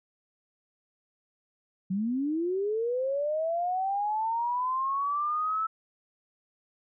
sine linear sweep, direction up, 180.9 to 1319 Hz, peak -26 dBFS, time 1.9-5.67 s, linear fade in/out 10 ms, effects none

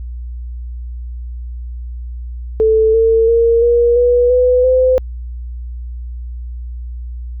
sine tone with pitch steps, 440 / 451.3 / 462.9 / 474.9 / 487.1 / 499.6 / 512.5 Hz, A4 / A4 / A#4 / A#4 / B4 / B4 / C5, 0 / +44 / -12 / +32 / -24 / +20 / -36 cents, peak -8 dBFS, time 2.6-4.98 s, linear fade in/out 0 ms, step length 340 ms, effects added 60 Hz sine -23 dBFS peak until 7.4 s

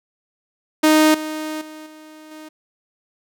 sawtooth tone with level steps, 310 Hz, D#4, 6 cents flat, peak -7 / -21 / -31 / -36 / -32 dBFS, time 0.83-2.49 s, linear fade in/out 10 ms, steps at 1.14 / 1.61 / 1.86 / 2.31 s, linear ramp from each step 5 ms, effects none

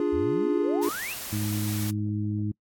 triangle chord, D diminished, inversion none, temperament equal, 293.7 / 349.2 / 415.3 Hz, D4 / F4 / Ab4, 0 / 0 / 0 cents, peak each -25 dBFS, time 0-0.89 s, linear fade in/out 2 ms
sine exponential sweep, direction up, 69.3 to 2960 Hz, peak -32 dBFS, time 0.12-1.15 s, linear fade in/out 20 ms
white noise, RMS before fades -36 dBFS, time 0.82-1.91 s, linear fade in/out 10 ms
harmonic tone, 104.9 Hz, G#2, 18 cents sharp, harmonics 1 / 2 / 3, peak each -28 / -31 / -33 dBFS, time 1.32-2.52 s, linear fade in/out 10 ms
effects noise-tail reverb RT60 0.1 s tail -25 dB re dry + AAC 64 kbps

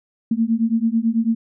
sine beating tone pair, 222.9 / 232 Hz, A3 / A#3, +23 / -8 cents, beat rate 9.1 Hz, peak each -19 dBFS, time 0.31-1.35 s, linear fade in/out 5 ms, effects none

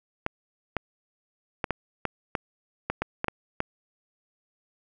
clicks, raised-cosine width 0.5 ms, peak -11 dBFS, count 11, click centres 0.264 / 0.767 / 1.642 / 1.707 / 2.053 / 2.352 / 2.9 / 3.02 / 3.244 / 3.283 / 3.604 s, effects none

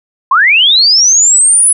sine linear sweep, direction up, 987.8 to 10280 Hz, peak -4 dBFS, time 0.31-1.73 s, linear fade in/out 5 ms, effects none

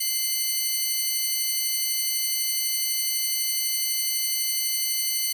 5% pulse tone cluster, 2088 / 2988 / 4488 Hz, C7 / F#7 / C#8, -4 / +16 / +21 cents, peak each -20 dBFS, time 0-5.33 s, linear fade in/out 10 ms, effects 8-bit

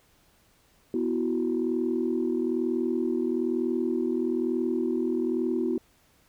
sine chord, B suspended fourth, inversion none, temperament just, 246.9 / 329.3 / 370.4 Hz, B3 / E4 / F#4, 0 / -2 / +2 cents, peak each -28 dBFS, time 0.94-5.78 s, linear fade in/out 2 ms, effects tanh soft clip ceiling -16 dBFS + pink hiss -63 dBFS RMS until 6.28 s

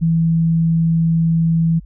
sine tone, 164.5 Hz, E3, 3 cents flat, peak -12 dBFS, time 0.01-1.8 s, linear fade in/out 20 ms, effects added 50 Hz sine -36 dBFS peak until 1.85 s

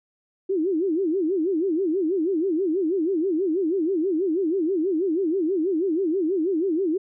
sine tone with vibrato, 349.2 Hz, F4, in tune, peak -20 dBFS, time 0.49-6.98 s, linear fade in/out 10 ms, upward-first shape sine, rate 6.2 Hz, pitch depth 230 cents each way, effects none

